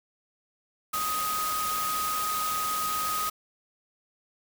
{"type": "tone in noise", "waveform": "sine", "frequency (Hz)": 1252, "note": "D#6", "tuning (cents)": 10, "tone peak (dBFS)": -28, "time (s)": [0.93, 3.3], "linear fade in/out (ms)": 10, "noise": "white", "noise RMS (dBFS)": -33, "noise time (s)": [0.93, 3.3], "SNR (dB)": 2, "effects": []}